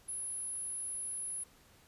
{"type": "tone", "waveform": "sine", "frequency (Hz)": 10548, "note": "E9", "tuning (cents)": 0, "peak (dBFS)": -37, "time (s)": [0.08, 1.44], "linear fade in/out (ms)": 10, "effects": ["pink hiss -63 dBFS RMS until 1.87 s", "resampled to 32000 Hz"]}